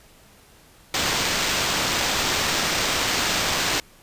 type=noise with sample-and-hold; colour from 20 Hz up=violet; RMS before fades=-23 dBFS; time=0.94-3.8 s; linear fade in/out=2 ms; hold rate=11025 Hz; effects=pink hiss -52 dBFS RMS until 4.02 s + resampled to 32000 Hz